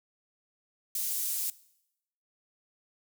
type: high-pass noise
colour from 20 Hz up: pink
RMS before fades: -32 dBFS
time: 0.95-1.5 s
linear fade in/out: 2 ms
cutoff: 9600 Hz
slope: 12 dB/octave
effects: noise-tail reverb RT60 0.8 s tail -20 dB re dry